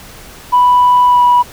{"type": "tone with pitch glide", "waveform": "sine", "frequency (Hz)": [987.8, 977.6], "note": ["B5", "B5"], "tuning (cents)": [0, -18], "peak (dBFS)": -4, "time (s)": [0.52, 1.43], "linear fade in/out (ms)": 20, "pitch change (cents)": -18, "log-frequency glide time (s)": [1.06, 1.22], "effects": ["tanh soft clip ceiling -2 dBFS", "pink hiss -35 dBFS RMS until 1.52 s"]}